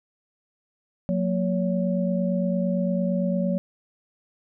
sine tone cluster, 182.4 / 231.2 / 564 Hz, F#3 / A#3 / C#5, -24 / -14 / +30 cents, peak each -23 / -28 / -28 dBFS, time 1.09-3.58 s, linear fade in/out 0 ms, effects none

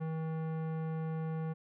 sine tone with tanh clipping, 160 Hz, D#3, 49 cents sharp, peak -36 dBFS, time 0-1.54 s, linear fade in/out 20 ms, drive 17 dB, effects none

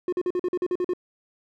triangle tone bursts, 359.5 Hz, F#4, 50 cents flat, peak -20 dBFS, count 10, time 0.08-0.935 s, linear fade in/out 2 ms, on 45 ms, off 45 ms, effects none

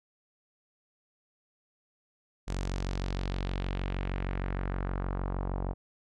sawtooth tone with low-pass filter sweep, 46.44 Hz, F#1, 7 cents sharp, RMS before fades -33 dBFS, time 2.47-5.74 s, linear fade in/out 20 ms, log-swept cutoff 7400 to 840 Hz, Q 1.6, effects none

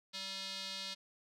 square tone with band-pass filter, 193 Hz, G3, 27 cents flat, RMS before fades -43 dBFS, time 0.13-0.95 s, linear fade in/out 20 ms, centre 4100 Hz, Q 3.1, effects none

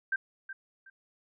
sine tone with echo, 1568 Hz, G6, in tune, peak -26 dBFS, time 0.12-0.16 s, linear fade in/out 5 ms, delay 370 ms, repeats 2, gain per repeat -12 dB, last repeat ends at 0.9 s, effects none

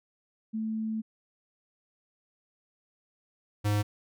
sine / square tone pair in turn, 220 / 103.83 Hz, A3 / G#2, 0 / 0 cents, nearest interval octave + minor second, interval 1300 cents, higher first, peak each -29 / -25 dBFS, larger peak second, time 0.53-1.02 / 3.64-3.83 s, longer first, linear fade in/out 20 ms, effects none

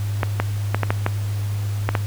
clicks, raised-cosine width 0.5 ms, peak -4 dBFS, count 8, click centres 0.232 / 0.4 / 0.746 / 0.833 / 0.905 / 1.064 / 1.89 / 1.952 s, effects added 102 Hz sine -21 dBFS peak until 2.06 s + pink hiss -39 dBFS RMS until 2.06 s

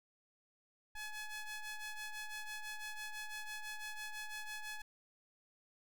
sawtooth ring-modulated tone, 850 Hz, G#5, 40 cents sharp, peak -36 dBFS, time 0.95-4.82 s, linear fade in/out 5 ms, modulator 847 Hz, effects none

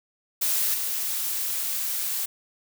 blue noise with level steps, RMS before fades -24 / -28 dBFS, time 0.41-2.26 s, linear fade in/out 10 ms, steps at 0.74 s, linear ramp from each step 2 ms, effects none

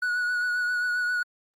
triangle tone with vibrato, 1466 Hz, F#6, 16 cents flat, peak -22 dBFS, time 0.02-1.23 s, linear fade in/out 5 ms, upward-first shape triangle, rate 7.5 Hz, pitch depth 28 cents each way, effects Opus 32 kbps

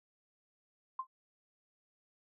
sine tone with exponential decay, 1046.5 Hz, C6, in tune, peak -31 dBFS, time 0.99-1.07 s, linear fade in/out 5 ms, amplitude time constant 17 ms, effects none

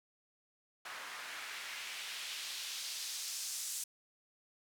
white noise with band-pass filter sweep, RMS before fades -43 dBFS, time 0.85-3.84 s, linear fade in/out 5 ms, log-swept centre 1300 to 7600 Hz, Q 1.2, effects none

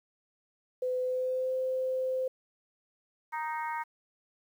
sine tone with pitch glide, 506 to 517.5 Hz, B4 to C5, +42 to -19 cents, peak -28 dBFS, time 0.82-2.28 s, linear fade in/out 5 ms, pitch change +39 cents, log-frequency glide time 1-1.54 s
harmonic tone, 311.1 Hz, D#4, in tune, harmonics 3 / 4 / 5 / 6 / 7, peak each -33 / -42 / -43 / -43 / -44 dBFS, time 3.32-3.84 s, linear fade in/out 20 ms
effects 10-bit

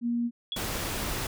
sine tone, 237.1 Hz, A#3, 30 cents sharp, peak -25 dBFS, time 0.01-0.31 s, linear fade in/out 50 ms
sine tone with exponential decay, 3364 Hz, G#7, 22 cents sharp, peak -27 dBFS, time 0.52-0.67 s, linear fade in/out 1 ms, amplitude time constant 31 ms
pink noise, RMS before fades -32 dBFS, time 0.56-1.27 s, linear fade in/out 5 ms
effects none

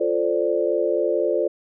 sine chord, D minor seventh, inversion first, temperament equal, 349.2 / 440 / 523.3 / 587.3 Hz, F4 / A4 / C5 / D5, 0 / 0 / 0 / 0 cents, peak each -24 dBFS, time 0-1.48 s, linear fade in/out 10 ms, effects none

